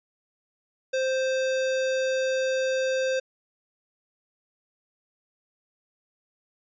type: tone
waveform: square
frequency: 523.3 Hz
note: C5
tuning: in tune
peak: -24 dBFS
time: 0.93-3.2 s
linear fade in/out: 10 ms
effects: resampled to 16000 Hz